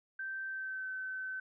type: tone with pitch glide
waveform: sine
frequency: 1558 to 1527.7 Hz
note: G6 to G6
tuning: -11 to -45 cents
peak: -37 dBFS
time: 0.19-1.4 s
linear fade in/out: 5 ms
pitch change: -34 cents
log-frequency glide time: 0.47-0.89 s
effects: none